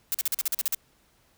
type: noise bursts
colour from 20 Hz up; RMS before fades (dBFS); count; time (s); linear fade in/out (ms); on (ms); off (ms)
blue; -26; 10; 0.12-0.747; 0; 24; 43
effects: pink hiss -64 dBFS RMS until 1.37 s